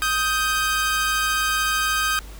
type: tone pair together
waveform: sawtooth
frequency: 1251.7 / 1568 Hz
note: D#6 / G6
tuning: +10 / 0 cents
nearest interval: major third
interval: 390 cents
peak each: -19 dBFS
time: 0.02-2.19 s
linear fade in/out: 0 ms
effects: added 50 Hz sine -36 dBFS peak until 2.39 s + pink hiss -45 dBFS RMS until 2.39 s